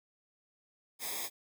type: noise with comb filter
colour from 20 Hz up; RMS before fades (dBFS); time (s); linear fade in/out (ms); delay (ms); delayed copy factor
white; -38; 0.99-1.3; 50; 0.69; -0.9
effects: none